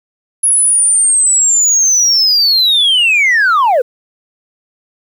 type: linear sweep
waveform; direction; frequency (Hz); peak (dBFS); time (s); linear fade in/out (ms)
sine; down; 10548 to 457.3; -5; 0.43-3.82; 10
effects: tanh soft clip ceiling -6 dBFS + 7-bit